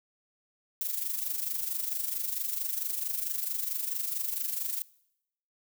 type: noise with amplitude modulation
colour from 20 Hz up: violet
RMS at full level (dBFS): -30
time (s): 0.81-4.82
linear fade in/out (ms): 0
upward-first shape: sine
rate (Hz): 24.5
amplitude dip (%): 65
effects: noise-tail reverb RT60 0.8 s tail -22 dB re dry